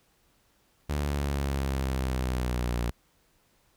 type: linear sweep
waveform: sawtooth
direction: down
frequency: 73.42 to 58.7 Hz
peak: -23 dBFS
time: 0.89-2.91 s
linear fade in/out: 10 ms
effects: pink hiss -67 dBFS RMS until 3.76 s